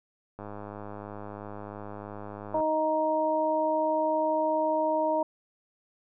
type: click train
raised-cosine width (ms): 1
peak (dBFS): -26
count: 229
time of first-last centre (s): 0.39-2.604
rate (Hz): 103
type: harmonic tone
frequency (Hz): 312.4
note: D#4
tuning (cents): +7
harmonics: 1 / 2 / 3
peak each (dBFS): -32 / -26 / -28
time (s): 2.54-5.23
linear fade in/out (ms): 5
effects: none